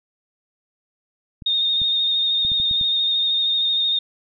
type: clicks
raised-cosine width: 5 ms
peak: -23 dBFS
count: 7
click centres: 1.422 / 1.817 / 2.45 / 2.518 / 2.6 / 2.712 / 2.812 s
type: tone with vibrato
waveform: sine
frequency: 3681 Hz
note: A#7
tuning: 23 cents flat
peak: -17 dBFS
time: 1.46-3.99 s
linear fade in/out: 5 ms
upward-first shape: square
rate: 13 Hz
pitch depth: 18 cents each way
effects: none